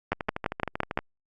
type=two click trains; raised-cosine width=0.5 ms; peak=-9 / -15 dBFS; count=6 / 12; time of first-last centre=0.12-0.975 / 0.13-0.989 s; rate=5.85 / 12.8 Hz; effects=Opus 48 kbps